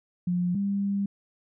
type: tone pair in turn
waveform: sine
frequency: 177.6 / 199.35 Hz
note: F3 / G3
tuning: +29 / +29 cents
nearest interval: major second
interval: 200 cents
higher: second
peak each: -23 / -24 dBFS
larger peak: first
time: 0.27-0.55 / 0.55-1.06 s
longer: second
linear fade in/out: 5 ms
effects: none